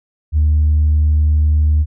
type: tone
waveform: sine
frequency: 76 Hz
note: D#2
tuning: 40 cents flat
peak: -8 dBFS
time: 0.32-1.86 s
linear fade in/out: 50 ms
effects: tanh soft clip ceiling -7 dBFS